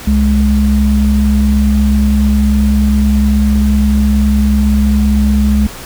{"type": "tone pair together", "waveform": "sine", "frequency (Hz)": [66.5, 209.4], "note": ["C2", "G#3"], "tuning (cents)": [29, 15], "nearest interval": "octave + minor sixth", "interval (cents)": 1986, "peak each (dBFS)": -10, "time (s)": [0.07, 5.67], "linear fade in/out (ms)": 5, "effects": ["pink hiss -29 dBFS RMS until 5.85 s"]}